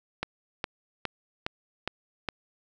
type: click train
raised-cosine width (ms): 0.3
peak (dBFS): -13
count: 6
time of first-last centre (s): 0.23-2.288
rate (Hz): 2.43
effects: none